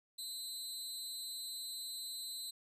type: tone with amplitude modulation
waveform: 25% pulse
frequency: 4044 Hz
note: B7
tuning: 40 cents sharp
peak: -34 dBFS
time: 0.18-2.51 s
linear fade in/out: 10 ms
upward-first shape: sine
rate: 276 Hz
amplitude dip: 70%
effects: none